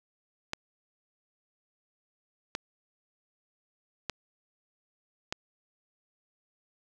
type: clicks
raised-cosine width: 0.2 ms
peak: -14 dBFS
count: 4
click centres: 0.534 / 2.551 / 4.097 / 5.325 s
effects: none